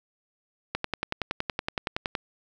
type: click train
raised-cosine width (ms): 0.3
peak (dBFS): -11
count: 16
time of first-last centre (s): 0.75-2.152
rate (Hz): 10.7
effects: none